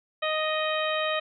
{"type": "harmonic tone with a mistuned harmonic", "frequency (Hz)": 622.3, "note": "D#5", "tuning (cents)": 0, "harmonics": [1, 2, 3, 4, 5, 6], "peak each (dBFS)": [-28, -31, -33, -34, -35, -36], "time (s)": [0.22, 1.2], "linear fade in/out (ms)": 10, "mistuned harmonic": 6, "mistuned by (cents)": 25, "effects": []}